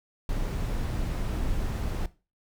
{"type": "noise", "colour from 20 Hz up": "brown", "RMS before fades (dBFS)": -29, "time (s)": [0.29, 2.06], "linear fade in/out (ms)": 2, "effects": ["noise-tail reverb RT60 0.3 s tail -17 dB re dry"]}